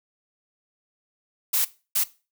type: noise bursts at uneven times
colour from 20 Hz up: blue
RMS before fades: -22 dBFS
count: 2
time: 1.53-1.65 / 1.95-2.04 s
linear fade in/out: 10 ms
effects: noise-tail reverb RT60 0.3 s tail -18 dB re dry